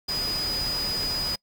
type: tone in noise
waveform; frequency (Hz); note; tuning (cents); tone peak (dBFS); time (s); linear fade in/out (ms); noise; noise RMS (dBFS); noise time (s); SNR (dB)
sine; 4954; D#8; -8; -26; 0.08-1.36; 10; pink; -34; 0.08-1.36; +5
effects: noise-tail reverb RT60 0.1 s tail -25 dB re dry